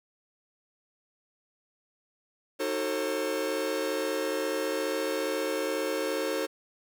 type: chord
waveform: 45% pulse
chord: D# diminished seventh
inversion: none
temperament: just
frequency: 311.1 / 373.4 / 448 / 537.6 Hz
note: D#4 / F#4 / A4 / C5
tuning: 0 / +16 / +31 / +47 cents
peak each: -35 / -36 / -33 / -32 dBFS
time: 2.59-6.47 s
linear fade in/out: 20 ms
effects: 10-bit